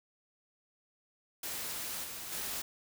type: noise with level steps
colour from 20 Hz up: white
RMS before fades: -39 / -43 / -38 dBFS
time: 1.43-2.62 s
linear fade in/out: 5 ms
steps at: 2.03 / 2.31 s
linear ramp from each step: 20 ms
effects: none